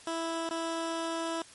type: tone with dropouts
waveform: 15% pulse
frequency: 329.6 Hz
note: E4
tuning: in tune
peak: -25 dBFS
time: 0.07-1.42 s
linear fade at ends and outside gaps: 2 ms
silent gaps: 0.491-0.509 s
effects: white hiss -53 dBFS RMS until 1.54 s + MP3 48 kbps